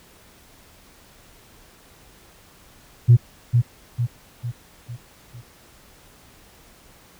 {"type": "tone with echo", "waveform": "sine", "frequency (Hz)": 120, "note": "B2", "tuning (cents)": -49, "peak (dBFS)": -6, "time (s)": [3.08, 3.17], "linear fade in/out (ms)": 20, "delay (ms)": 450, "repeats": 5, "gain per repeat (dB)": -6, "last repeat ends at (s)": 5.42, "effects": ["tanh soft clip ceiling -4 dBFS", "pink hiss -51 dBFS RMS until 7.19 s"]}